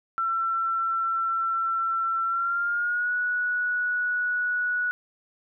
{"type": "tone with pitch glide", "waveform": "sine", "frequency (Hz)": [1346, 1467.8], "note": ["E6", "F#6"], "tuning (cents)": [36, -14], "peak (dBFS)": -23, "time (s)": [0.18, 4.91], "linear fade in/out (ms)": 0, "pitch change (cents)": 150, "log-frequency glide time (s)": [2.24, 3.13], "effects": []}